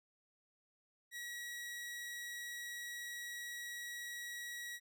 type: tone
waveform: sawtooth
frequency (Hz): 1917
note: A#6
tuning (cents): +48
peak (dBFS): -40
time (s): 1.11-4.8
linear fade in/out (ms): 50
effects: none